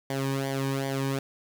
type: tone with flanger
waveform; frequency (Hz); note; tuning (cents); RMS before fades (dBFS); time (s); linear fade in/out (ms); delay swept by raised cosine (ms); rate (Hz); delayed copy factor
sawtooth; 135.9; C#3; -34; -29; 0.1-1.19; 2; 0.75 to 1.5; 2.6; -0.75
effects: 8-bit